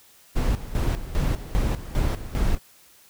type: noise with tremolo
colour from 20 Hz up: brown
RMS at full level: -22 dBFS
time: 0.35-2.59 s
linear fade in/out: 20 ms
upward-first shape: square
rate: 2.5 Hz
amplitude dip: 75%
effects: white hiss -54 dBFS RMS until 3.09 s